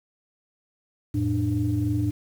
sine tone cluster, 89.2 / 112.5 / 297.3 Hz, F2 / A2 / D4, +37 / +39 / +21 cents, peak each -28 / -24 / -25 dBFS, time 1.14-2.11 s, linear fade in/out 10 ms, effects tanh soft clip ceiling -13 dBFS + 8-bit

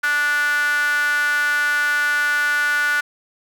sawtooth tone with high-pass filter, 292.7 Hz, D4, 6 cents flat, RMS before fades -19 dBFS, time 0.03-3.01 s, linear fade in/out 10 ms, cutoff 1500 Hz, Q 9.5, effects none

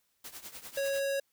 white noise with tremolo, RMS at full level -43 dBFS, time 0.24-1 s, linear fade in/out 5 ms, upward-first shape triangle, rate 10 Hz, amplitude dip 85%
square tone, 552 Hz, C#5, 7 cents flat, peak -30 dBFS, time 0.77-1.2 s, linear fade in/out 5 ms
effects white hiss -75 dBFS RMS until 1.32 s

